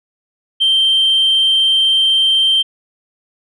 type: tone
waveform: sine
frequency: 3138 Hz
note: G7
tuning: 1 cent sharp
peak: -8 dBFS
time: 0.6-2.63 s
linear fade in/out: 20 ms
effects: tanh soft clip ceiling -7 dBFS